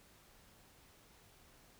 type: silence
effects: pink hiss -64 dBFS RMS until 1.79 s